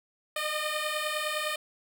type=beating tone pair; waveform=10% pulse; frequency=603 / 612.9 Hz; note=D5 / D#5; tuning=+46 / -26 cents; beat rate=9.9 Hz; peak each=-25 / -23 dBFS; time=0.36-1.56 s; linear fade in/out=5 ms; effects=none